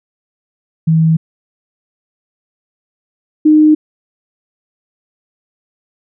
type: tone pair in turn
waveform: sine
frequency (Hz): 161.1 / 306.8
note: E3 / D#4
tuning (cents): -39 / -24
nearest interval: major seventh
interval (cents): 1115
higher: second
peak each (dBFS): -7 / -4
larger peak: second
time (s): 0.87-1.17 / 3.45-3.75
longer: neither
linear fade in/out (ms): 10
effects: none